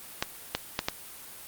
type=clicks; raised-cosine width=0.2 ms; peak=-8 dBFS; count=4; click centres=0.225 / 0.55 / 0.791 / 0.885 s; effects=white hiss -45 dBFS RMS until 1.47 s + Opus 32 kbps